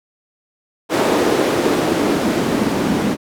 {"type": "noise with band-pass filter sweep", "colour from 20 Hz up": "white", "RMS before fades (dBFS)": -17, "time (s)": [0.89, 3.17], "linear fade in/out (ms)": 50, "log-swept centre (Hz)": [410, 220], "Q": 1.7, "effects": []}